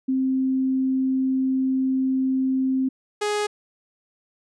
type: tone pair in turn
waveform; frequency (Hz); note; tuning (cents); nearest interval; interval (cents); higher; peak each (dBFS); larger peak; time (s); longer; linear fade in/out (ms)
sine / sawtooth; 262.7 / 417; C4 / G#4; +7 / +7; minor sixth; 800; second; -19 / -18; second; 0.08-2.89 / 3.21-3.47; first; 10
effects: resampled to 22050 Hz